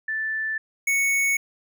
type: tone pair in turn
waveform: sine / square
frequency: 1760 / 2217 Hz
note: A6 / C#7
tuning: 0 / 0 cents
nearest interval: major third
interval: 400 cents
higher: second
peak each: -24 / -20 dBFS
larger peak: second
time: 0.08-0.58 / 0.87-1.37 s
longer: neither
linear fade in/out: 5 ms
effects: none